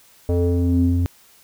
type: tone with low-pass filter sweep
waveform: square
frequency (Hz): 87.31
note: F2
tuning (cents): 0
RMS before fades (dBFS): -18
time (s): 0.29-1.06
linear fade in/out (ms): 0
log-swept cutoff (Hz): 530 to 190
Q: 4.1
effects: white hiss -52 dBFS RMS until 1.43 s